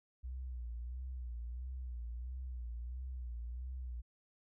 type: tone with vibrato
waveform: sine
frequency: 61.2 Hz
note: B1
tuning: 15 cents flat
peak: -40 dBFS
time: 0.23-4.02 s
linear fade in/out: 20 ms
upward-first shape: sine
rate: 1.5 Hz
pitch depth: 85 cents each way
effects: none